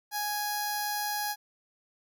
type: tone with notch filter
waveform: 10% pulse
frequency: 830.6 Hz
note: G#5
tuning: in tune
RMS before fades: -32 dBFS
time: 0.11-1.36 s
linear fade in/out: 50 ms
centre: 2800 Hz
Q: 0.65
effects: none